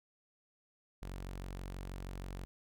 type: tone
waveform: sawtooth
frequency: 46.25 Hz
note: F#1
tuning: in tune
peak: -38 dBFS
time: 1.02-2.45 s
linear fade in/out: 0 ms
effects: none